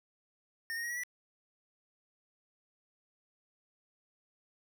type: tone with pitch steps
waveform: square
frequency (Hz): 1826 / 1859 / 1892.6 / 1926.8 / 1961.6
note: A#6 / A#6 / A#6 / B6 / B6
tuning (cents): -36 / -5 / +26 / -43 / -12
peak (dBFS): -36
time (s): 0.7-1.035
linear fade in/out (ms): 0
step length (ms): 67
effects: none